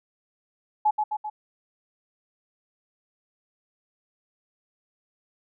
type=tone with echo; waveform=sine; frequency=850 Hz; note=G#5; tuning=40 cents sharp; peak=-17 dBFS; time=0.85-0.91 s; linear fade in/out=10 ms; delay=130 ms; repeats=3; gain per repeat=-4 dB; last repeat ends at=1.3 s; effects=none